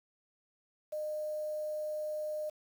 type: tone with quantisation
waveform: sine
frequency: 610 Hz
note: D#5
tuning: 34 cents flat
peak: -34 dBFS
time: 0.92-2.5 s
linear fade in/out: 10 ms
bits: 9
effects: none